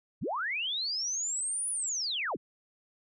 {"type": "linear two-way sweep", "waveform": "sine", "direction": "up then down", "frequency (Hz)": [65.41, 10000, 65.41], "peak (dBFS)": -30, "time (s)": [0.21, 2.37], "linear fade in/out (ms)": 20, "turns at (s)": 1.7, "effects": []}